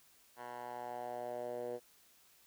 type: tone with band-pass filter sweep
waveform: 10% pulse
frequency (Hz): 121.8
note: B2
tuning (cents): -24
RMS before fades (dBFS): -43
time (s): 0.36-1.8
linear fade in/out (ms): 50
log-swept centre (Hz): 1100 to 480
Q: 3.3
effects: white hiss -66 dBFS RMS until 2.46 s